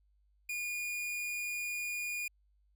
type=tone; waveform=45% pulse; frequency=2437 Hz; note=D#7; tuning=37 cents flat; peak=-35 dBFS; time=0.49-2.28 s; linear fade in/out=5 ms; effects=added 50 Hz sine -67 dBFS peak until 2.75 s

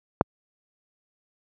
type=click; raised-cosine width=1 ms; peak=-3 dBFS; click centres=0.211 s; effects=high-pass 80 Hz 12 dB/octave

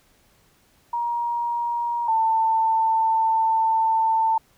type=tone pair in turn; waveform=sine; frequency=946 / 892.9 Hz; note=A#5 / A5; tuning=+25 / +25 cents; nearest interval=minor second; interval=100 cents; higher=first; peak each=-22 / -17 dBFS; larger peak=second; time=0.93-2.08 / 2.08-4.38 s; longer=second; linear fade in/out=5 ms; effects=pink hiss -60 dBFS RMS until 4.57 s

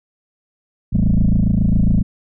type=tone with frequency modulation; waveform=sine; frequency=110 Hz; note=A2; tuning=in tune; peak=-10 dBFS; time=0.92-2.03 s; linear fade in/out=20 ms; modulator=27.3 Hz; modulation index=4.1; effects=tanh soft clip ceiling -8 dBFS

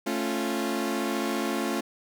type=chord; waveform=sawtooth; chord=A augmented; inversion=none; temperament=equal with one note detuned; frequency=220 / 275.1 / 349.2 Hz; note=A3 / C#4 / E#4; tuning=0 / -13 / 0 cents; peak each=-27 dBFS; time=0.06-1.81 s; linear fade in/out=10 ms; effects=none

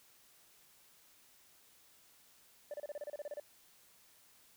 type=tone bursts; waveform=sine; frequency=587.3 Hz; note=D5; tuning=in tune; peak=-37 dBFS; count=12; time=2.71-3.399 s; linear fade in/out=2 ms; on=29 ms; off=31 ms; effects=tanh soft clip ceiling -38 dBFS + white hiss -65 dBFS RMS until 4.56 s

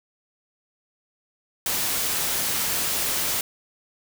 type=noise; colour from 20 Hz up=white; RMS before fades=-25 dBFS; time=1.66-3.41 s; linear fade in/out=2 ms; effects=none

